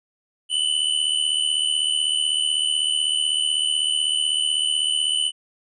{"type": "tone pair together", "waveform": "square", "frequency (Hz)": [2960, 3036], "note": ["F#7", "F#7"], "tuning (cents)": [0, 44], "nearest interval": "unison", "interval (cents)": 44, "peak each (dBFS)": -23, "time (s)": [0.49, 5.32], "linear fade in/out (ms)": 50, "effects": ["resampled to 24000 Hz"]}